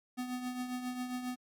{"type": "tone with tremolo", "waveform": "square", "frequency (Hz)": 250, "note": "B3", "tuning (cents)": 21, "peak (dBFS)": -34, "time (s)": [0.17, 1.36], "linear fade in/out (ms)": 20, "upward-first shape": "triangle", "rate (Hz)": 7.4, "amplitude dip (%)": 60, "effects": ["MP3 96 kbps"]}